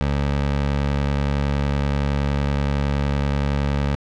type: tone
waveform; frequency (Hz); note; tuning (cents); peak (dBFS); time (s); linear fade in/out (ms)
20% pulse; 70.7; C#2; +35; -14; 0.01-3.95; 0
effects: low-pass 4000 Hz 12 dB/octave